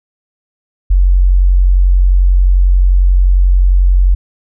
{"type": "tone", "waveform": "sine", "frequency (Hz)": 45.64, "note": "F#1", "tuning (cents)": -23, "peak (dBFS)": -5, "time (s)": [0.9, 4.15], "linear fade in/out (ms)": 10, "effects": []}